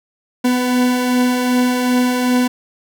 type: beating tone pair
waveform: 40% pulse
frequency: 246.9 / 249.5 Hz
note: B3 / B3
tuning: 0 / +18 cents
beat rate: 2.6 Hz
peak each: -22 / -13 dBFS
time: 0.44-2.48 s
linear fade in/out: 10 ms
effects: none